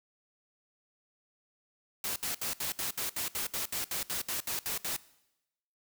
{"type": "noise bursts", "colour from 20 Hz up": "white", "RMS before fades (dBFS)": -34, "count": 16, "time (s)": [2.04, 4.965], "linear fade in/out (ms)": 2, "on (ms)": 120, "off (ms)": 67, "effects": ["noise-tail reverb RT60 0.9 s tail -20 dB re dry"]}